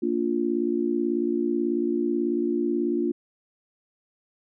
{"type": "chord", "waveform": "sine", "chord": "Bb major", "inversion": "none", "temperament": "just", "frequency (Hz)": [233.1, 291.4, 349.6], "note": ["Bb3", "D4", "F4"], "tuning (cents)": [0, -13, 2], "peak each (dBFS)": [-28, -27, -25], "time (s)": [0.02, 3.12], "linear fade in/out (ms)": 10, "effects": []}